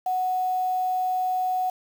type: tone with quantisation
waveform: sine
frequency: 740 Hz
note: F#5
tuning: in tune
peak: -22 dBFS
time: 0.06-1.7 s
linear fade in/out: 5 ms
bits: 7
effects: none